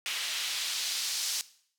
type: noise with band-pass filter sweep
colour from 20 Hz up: white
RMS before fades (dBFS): -33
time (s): 0.06-1.41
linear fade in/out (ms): 0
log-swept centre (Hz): 2800 to 5300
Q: 1.3
effects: noise-tail reverb RT60 0.6 s tail -18 dB re dry